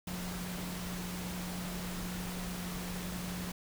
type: tone in noise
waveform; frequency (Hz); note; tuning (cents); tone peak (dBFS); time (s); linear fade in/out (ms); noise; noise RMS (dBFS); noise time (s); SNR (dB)
sine; 179.5; F3; +48; -39; 0.07-3.52; 5; pink; -42; 0.07-3.52; 0
effects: none